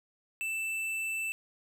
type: tone with tanh clipping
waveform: sine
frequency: 2653 Hz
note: E7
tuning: 10 cents sharp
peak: -33 dBFS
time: 0.41-1.32 s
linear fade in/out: 0 ms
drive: 12 dB
effects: none